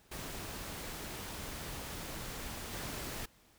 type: noise with level steps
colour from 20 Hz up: pink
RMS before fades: -43 / -41 dBFS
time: 0.11-3.26 s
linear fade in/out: 10 ms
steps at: 2.72 s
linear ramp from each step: 10 ms
effects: pink hiss -65 dBFS RMS until 3.58 s